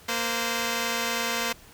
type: tone pair together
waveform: 5% pulse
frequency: 231.9 / 516 Hz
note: A#3 / C5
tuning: -9 / -24 cents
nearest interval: octave + major second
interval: 1385 cents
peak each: -17 dBFS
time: 0.08-1.53 s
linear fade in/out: 10 ms
effects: pink hiss -51 dBFS RMS until 1.73 s